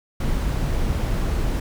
brown noise, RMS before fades -22 dBFS, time 0.2-1.6 s, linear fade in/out 5 ms, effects none

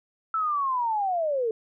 sine linear sweep, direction down, 1329 to 429.9 Hz, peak -23 dBFS, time 0.34-1.51 s, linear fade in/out 2 ms, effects none

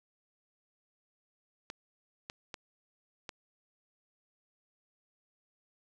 clicks, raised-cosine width 0.2 ms, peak -23 dBFS, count 4, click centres 1.701 / 2.299 / 2.542 / 3.292 s, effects none

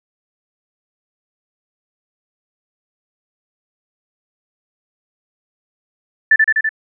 sine tone with echo, 1760 Hz, A6, in tune, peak -6 dBFS, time 6.31-6.36 s, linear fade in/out 5 ms, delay 83 ms, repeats 4, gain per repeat -2 dB, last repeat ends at 6.692 s, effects none

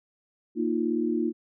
sine chord, Bb suspended fourth, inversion none, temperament equal, 233.1 / 311.1 / 349.2 Hz, Bb3 / Eb4 / F4, 0 / 0 / 0 cents, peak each -28 dBFS, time 0.55-1.33 s, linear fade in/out 50 ms, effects none

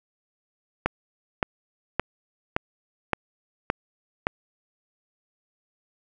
click train, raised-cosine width 0.5 ms, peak -6 dBFS, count 7, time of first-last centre 0.86-4.269 s, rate 1.76 Hz, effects none

